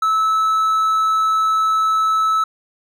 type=tone; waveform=triangle; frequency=1304 Hz; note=E6; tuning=19 cents flat; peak=-12 dBFS; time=0.02-2.44 s; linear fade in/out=5 ms; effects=none